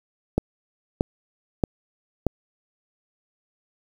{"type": "click train", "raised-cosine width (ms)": 2, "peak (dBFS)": -6, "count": 4, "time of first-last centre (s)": [0.38, 2.267], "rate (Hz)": 1.59, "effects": ["7-bit"]}